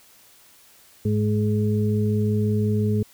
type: harmonic tone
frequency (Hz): 105.6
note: G#2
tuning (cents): +29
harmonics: 1 / 2 / 4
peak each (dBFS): -21 / -23 / -27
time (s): 1.05-3.03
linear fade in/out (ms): 5
effects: white hiss -53 dBFS RMS until 3.13 s